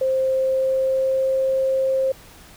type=tone with pitch glide; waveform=sine; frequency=526 to 530.3 Hz; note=C5 to C5; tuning=+9 to +23 cents; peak=-17 dBFS; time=0.01-2.12 s; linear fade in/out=5 ms; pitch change=+14 cents; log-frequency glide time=0.23-1.46 s; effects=pink hiss -46 dBFS RMS until 2.56 s